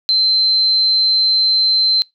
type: tone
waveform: sine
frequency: 4100 Hz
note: C8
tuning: 36 cents flat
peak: -11 dBFS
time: 0.09-2.02 s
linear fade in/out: 0 ms
effects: noise-tail reverb RT60 0.2 s tail -26 dB re dry